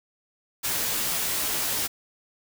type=noise with comb filter; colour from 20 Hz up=white; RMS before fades=-27 dBFS; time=0.63-1.88 s; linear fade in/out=20 ms; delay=15 ms; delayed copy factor=-0.55; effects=none